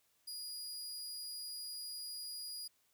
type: tone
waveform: sawtooth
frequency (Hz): 4884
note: D#8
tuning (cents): -33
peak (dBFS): -40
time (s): 0.27-2.68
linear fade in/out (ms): 10
effects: white hiss -75 dBFS RMS until 2.93 s